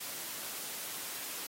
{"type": "noise", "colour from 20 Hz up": "white", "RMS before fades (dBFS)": -41, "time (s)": [0, 1.47], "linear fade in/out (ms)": 10, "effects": ["high-pass 150 Hz 12 dB/octave", "AAC 48 kbps"]}